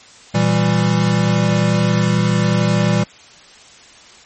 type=chord; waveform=square; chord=E diminished; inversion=second; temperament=equal with one note detuned; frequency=117.76 / 164.81 / 196 Hz; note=Bb2 / E3 / G3; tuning=+18 / 0 / 0 cents; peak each=-18 dBFS; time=0.34-3.04 s; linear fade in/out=10 ms; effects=white hiss -43 dBFS RMS until 4.25 s + MP3 32 kbps